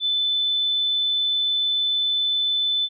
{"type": "tone", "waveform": "sine", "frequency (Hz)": 3513, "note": "A7", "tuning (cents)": -3, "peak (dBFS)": -19, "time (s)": [0, 2.89], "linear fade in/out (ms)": 50, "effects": []}